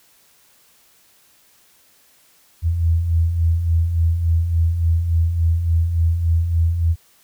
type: beating tone pair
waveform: sine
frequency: 80.3 / 83.8 Hz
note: E2 / E2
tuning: -45 / +29 cents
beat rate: 3.5 Hz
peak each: -24 / -15 dBFS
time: 2.62-6.96 s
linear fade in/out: 50 ms
effects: white hiss -55 dBFS RMS until 7.23 s